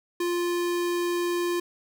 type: tone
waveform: square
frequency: 349.2 Hz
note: F4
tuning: in tune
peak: -25 dBFS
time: 0.2-1.6 s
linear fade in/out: 5 ms
effects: none